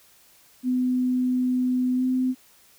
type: tone with pitch glide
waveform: sine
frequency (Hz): 252.4 to 256.2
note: B3 to C4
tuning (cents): +38 to -36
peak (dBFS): -20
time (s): 0.63-2.35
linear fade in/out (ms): 50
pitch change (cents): +26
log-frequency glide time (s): 1.96-2.03
effects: white hiss -56 dBFS RMS until 2.78 s